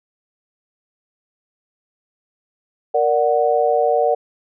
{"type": "chord", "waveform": "sine", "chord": "Bb augmented", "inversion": "none", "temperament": "equal", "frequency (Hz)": [466.2, 587.3, 740], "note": ["Bb4", "D5", "F#5"], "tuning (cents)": [0, 0, 0], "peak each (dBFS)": -18, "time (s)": [2.94, 4.15], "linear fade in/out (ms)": 10, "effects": []}